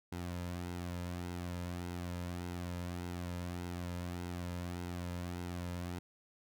sawtooth tone with flanger, 88.1 Hz, F2, 16 cents sharp, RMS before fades -41 dBFS, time 0.12-5.99 s, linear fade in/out 5 ms, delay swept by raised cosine 1.7 to 2.7 ms, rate 1.7 Hz, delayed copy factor -0.5, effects none

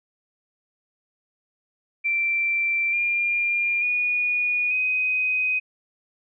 sine tone with pitch steps, 2349 / 2401 / 2454 / 2509 Hz, D7 / D7 / D#7 / D#7, 0 / +38 / -25 / +14 cents, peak -20 dBFS, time 2.04-5.6 s, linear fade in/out 20 ms, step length 890 ms, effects none

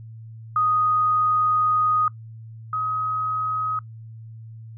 sine tone pair in turn, 1244.5 / 1264.8 Hz, D#6 / D#6, 0 / +28 cents, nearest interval unison, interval 28 cents, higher second, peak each -17 / -22 dBFS, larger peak first, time 0.56-2.08 / 2.73-3.79 s, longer first, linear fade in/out 2 ms, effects noise-tail reverb RT60 0.1 s tail -23 dB re dry + added 112 Hz sine -37 dBFS peak until 4.77 s

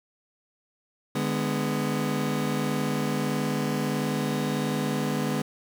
30% pulse chord, G# diminished, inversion second, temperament just, 149.51 / 207.7 / 249.2 Hz, D3 / G#3 / B3, +31 / 0 / +16 cents, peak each -27 dBFS, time 1.15-5.42 s, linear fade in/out 5 ms, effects none

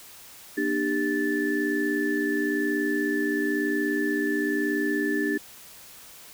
sine tone cluster, 238.5 / 299.5 / 395.9 / 1752 Hz, A#3 / D4 / G4 / A6, +40 / +34 / +17 / -8 cents, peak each -32 / -26 / -29 / -29 dBFS, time 0.57-5.38 s, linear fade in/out 10 ms, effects white hiss -47 dBFS RMS until 6.33 s

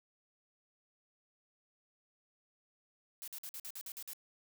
blue noise bursts, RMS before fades -45 dBFS, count 9, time 3.22-4.133 s, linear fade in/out 0 ms, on 57 ms, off 50 ms, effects none

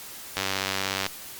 click train, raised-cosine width 0.2 ms, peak -8 dBFS, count 68, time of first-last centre 0.37-1.064 s, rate 96.5 Hz, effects white hiss -41 dBFS RMS until 1.39 s + Opus 48 kbps

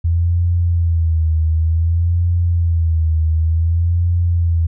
sine tone with vibrato, 83.1 Hz, E2, 15 cents sharp, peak -12 dBFS, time 0.04-4.67 s, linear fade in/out 10 ms, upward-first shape sine, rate 0.55 Hz, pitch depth 76 cents each way, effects none

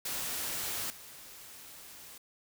white noise with level steps, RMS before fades -36 / -50 dBFS, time 0.05-2.18 s, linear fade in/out 5 ms, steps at 0.9 s, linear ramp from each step 2 ms, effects none

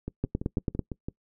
two click trains, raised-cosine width 3 ms, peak -20 / -14 dBFS, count 7 / 6, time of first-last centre 0.08-1.085 / 0.24-0.792 s, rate 5.97 / 9.05 Hz, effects noise-tail reverb RT60 0.1 s tail -23 dB re dry

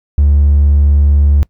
triangle tone, 72.1 Hz, D2, 31 cents flat, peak -3 dBFS, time 0.18-1.43 s, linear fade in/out 0 ms, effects noise-tail reverb RT60 0.1 s tail -23 dB re dry + tanh soft clip ceiling 0 dBFS

